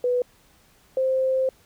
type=tone pair in turn; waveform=sine; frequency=493.9 / 523.7 Hz; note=B4 / C5; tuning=0 / +1 cents; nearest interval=minor second; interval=101 cents; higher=second; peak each=-19 dBFS; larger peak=neither; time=0.04-0.22 / 0.97-1.49 s; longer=second; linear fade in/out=2 ms; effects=pink hiss -58 dBFS RMS until 1.65 s